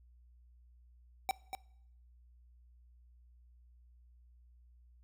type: tone with echo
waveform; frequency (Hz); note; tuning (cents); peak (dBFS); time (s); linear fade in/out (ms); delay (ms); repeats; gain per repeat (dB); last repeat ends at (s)
square; 770; G5; -31; -30; 1.29-1.31; 0; 240; 1; -8; 1.55
effects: noise-tail reverb RT60 0.7 s tail -22 dB re dry + added 60 Hz sine -59 dBFS peak until 5.03 s

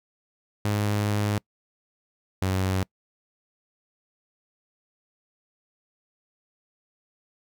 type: tone pair in turn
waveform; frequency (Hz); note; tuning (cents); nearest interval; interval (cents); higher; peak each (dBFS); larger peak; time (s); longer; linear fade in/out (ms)
sawtooth; 103.83 / 94.56; G#2 / F#2; 0 / +38; major second; 162; first; -19; neither; 0.65-1.38 / 2.42-2.83; first; 0
effects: noise-tail reverb RT60 0.1 s tail -26 dB re dry

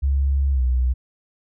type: tone with pitch glide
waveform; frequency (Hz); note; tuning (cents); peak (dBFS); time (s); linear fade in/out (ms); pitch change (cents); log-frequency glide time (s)
sine; 68.8 to 62.73; C#2 to B1; -12 to +28; -16; 0.02-0.94; 20; -160; 0.52-0.62
effects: none

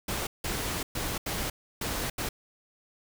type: noise bursts at uneven times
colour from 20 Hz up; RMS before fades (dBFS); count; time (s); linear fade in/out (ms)
pink; -32; 6; 0.08-0.27 / 0.44-0.83 / 0.95-1.18 / 1.26-1.5 / 1.81-2.1 / 2.18-2.29; 5
effects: none

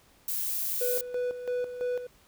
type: noise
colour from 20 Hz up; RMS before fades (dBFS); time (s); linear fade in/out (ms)
violet; -31; 0.28-1.01; 2
type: tone with tremolo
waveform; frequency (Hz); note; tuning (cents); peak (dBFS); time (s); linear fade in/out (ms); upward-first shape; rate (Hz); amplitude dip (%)
triangle; 493.9; B4; 0; -25; 0.81-2.07; 5; square; 3; 65
effects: pink hiss -61 dBFS RMS until 2.27 s

